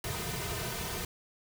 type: noise with comb filter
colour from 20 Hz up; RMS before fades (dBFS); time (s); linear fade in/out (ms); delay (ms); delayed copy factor
pink; -36; 0.04-1.05; 2; 3.6; -1
effects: none